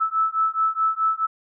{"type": "beating tone pair", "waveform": "sine", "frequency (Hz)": [1308, 1312.7], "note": ["E6", "E6"], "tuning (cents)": [-14, -8], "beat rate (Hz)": 4.7, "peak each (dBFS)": -22, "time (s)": [0, 1.27], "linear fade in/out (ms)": 20, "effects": []}